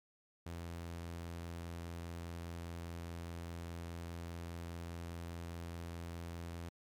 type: tone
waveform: sawtooth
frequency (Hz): 84.9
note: F2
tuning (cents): -48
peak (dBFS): -39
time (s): 0.46-6.69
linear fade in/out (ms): 5
effects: MP3 96 kbps